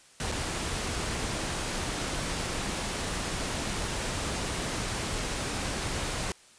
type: noise with dropouts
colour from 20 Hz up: pink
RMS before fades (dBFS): -32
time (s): 0.2-6.32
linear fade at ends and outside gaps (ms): 1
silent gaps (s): 0.317-0.321
effects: white hiss -56 dBFS RMS until 6.58 s + resampled to 22050 Hz